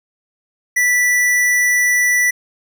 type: tone with hard clipping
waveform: sine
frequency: 1968 Hz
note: B6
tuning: 7 cents flat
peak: -13 dBFS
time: 0.76-2.31 s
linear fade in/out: 10 ms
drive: 18 dB
effects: none